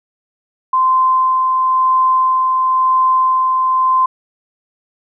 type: tone with tremolo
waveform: sine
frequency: 1037 Hz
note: C6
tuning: 16 cents flat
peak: -9 dBFS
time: 0.73-4.06 s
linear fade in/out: 5 ms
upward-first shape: sine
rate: 0.97 Hz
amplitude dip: 25%
effects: none